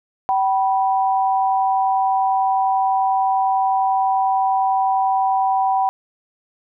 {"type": "tone pair together", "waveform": "sine", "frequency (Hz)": [768.7, 980], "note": ["G5", "B5"], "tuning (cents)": [-34, -14], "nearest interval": "major third", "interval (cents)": 420, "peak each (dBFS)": [-16, -21], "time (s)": [0.29, 5.89], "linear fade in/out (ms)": 0, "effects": []}